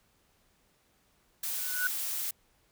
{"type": "noise", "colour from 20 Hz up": "blue", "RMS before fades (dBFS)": -34, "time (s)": [1.43, 2.31], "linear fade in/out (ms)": 5}
{"type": "tone with exponential growth", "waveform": "sine", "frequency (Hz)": 1480, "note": "F#6", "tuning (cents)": 0, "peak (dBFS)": -24, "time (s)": [1.52, 1.87], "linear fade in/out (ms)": 2, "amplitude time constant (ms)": 74}
{"effects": ["pink hiss -69 dBFS RMS until 2.71 s"]}